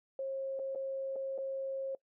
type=tone with dropouts; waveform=sine; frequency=538 Hz; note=C5; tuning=48 cents sharp; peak=-34 dBFS; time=0.19-1.95 s; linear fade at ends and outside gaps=2 ms; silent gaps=0.592-0.596 / 0.75-0.757 / 1.159-1.162 / 1.379-1.385 s; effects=noise-tail reverb RT60 0.1 s tail -22 dB re dry